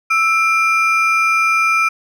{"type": "ring-modulated tone", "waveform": "triangle", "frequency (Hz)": 1850, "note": "A#6", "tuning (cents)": -14, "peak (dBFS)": -7, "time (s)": [0.1, 1.89], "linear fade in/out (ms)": 10, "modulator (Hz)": 530, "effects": []}